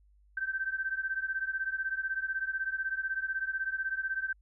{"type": "beating tone pair", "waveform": "sine", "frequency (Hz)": [1549, 1565], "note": ["G6", "G6"], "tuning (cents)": [-21, -3], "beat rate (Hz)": 16, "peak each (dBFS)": [-33, -35], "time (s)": [0.37, 4.33], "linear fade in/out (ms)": 5, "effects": ["added 50 Hz sine -60 dBFS peak until 4.41 s"]}